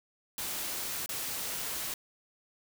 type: noise with dropouts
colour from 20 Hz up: white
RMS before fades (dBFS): -36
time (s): 0.38-1.94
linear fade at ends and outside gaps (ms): 2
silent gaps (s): 1.061-1.091
effects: none